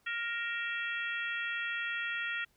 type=harmonic tone with a mistuned harmonic; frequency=467.8 Hz; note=A#4; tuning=6 cents sharp; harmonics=3 / 4 / 5 / 6 / 7; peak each=-38 / -36 / -45 / -41 / -44 dBFS; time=0.06-2.45 s; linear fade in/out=10 ms; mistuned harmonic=6; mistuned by=-75 cents; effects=pink hiss -71 dBFS RMS until 2.56 s